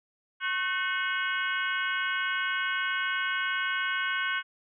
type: harmonic tone with a mistuned harmonic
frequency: 363.2 Hz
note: F#4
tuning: 32 cents flat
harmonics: 3 / 4 / 5 / 6 / 7 / 8 / 9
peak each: -35 / -29 / -41 / -35 / -43 / -36 / -42 dBFS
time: 0.4-4.43 s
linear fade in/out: 50 ms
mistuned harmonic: 4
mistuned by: +74 cents
effects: none